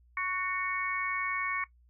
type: harmonic tone with a mistuned harmonic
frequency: 370 Hz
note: F#4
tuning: in tune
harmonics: 3 / 4 / 5 / 6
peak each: -34 / -44 / -37 / -33 dBFS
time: 0.17-1.64 s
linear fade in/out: 2 ms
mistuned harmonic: 5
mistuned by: -19 cents
effects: noise-tail reverb RT60 0.1 s tail -17 dB re dry + added 60 Hz sine -59 dBFS peak until 1.89 s